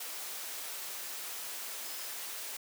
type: tone in noise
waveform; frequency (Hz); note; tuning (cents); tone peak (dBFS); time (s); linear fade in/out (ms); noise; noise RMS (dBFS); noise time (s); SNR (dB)
sine; 5100; D#8; +42; -50; 1.84-2.07; 5; white; -41; 0-2.57; -12
effects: high-pass 400 Hz 12 dB/octave